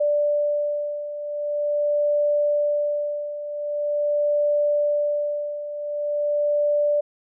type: beating tone pair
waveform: sine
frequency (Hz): 587.3 / 587.74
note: D5 / D5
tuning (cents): 0 / +1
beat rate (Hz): 0.44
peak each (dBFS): -26 / -21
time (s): 0-7.01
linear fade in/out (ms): 10
effects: none